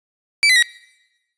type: tone with pitch steps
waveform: 30% pulse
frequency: 2314 / 2023 / 1905 Hz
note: D7 / B6 / A#6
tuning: -26 / +41 / +37 cents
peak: -8 dBFS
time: 0.43-0.625 s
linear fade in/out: 0 ms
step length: 65 ms
effects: noise-tail reverb RT60 1.0 s tail -24 dB re dry + resampled to 22050 Hz